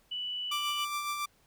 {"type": "tone", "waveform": "sine", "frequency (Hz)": 2965, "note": "F#7", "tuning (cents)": 3, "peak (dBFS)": -33, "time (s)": [0.11, 0.85], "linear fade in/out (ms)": 10}
{"type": "tone with tremolo", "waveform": "sawtooth", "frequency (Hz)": 1176, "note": "D6", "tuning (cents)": 2, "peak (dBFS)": -27, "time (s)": [0.51, 1.26], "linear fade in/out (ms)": 10, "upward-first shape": "sine", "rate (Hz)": 7.2, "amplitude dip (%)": 40}
{"effects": ["pink hiss -67 dBFS RMS until 1.46 s"]}